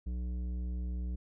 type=tone with tanh clipping; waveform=sine; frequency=61 Hz; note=B1; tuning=21 cents flat; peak=-35 dBFS; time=0.06-1.16 s; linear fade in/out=10 ms; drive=11 dB; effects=none